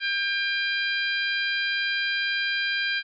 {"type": "harmonic tone", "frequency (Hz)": 798, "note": "G5", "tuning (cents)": 31, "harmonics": [2, 3, 4, 5, 6], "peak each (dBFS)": [-26, -30, -32, -34, -36], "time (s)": [0, 3.03], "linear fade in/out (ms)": 50, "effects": []}